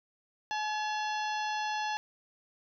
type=harmonic tone with a mistuned harmonic; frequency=852 Hz; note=G#5; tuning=44 cents sharp; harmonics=1 / 2 / 3 / 4 / 5 / 6 / 7; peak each=-32 / -38 / -42 / -44 / -46 / -48 / -49 dBFS; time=0.51-1.97 s; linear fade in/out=0 ms; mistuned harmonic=3; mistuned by=+110 cents; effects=none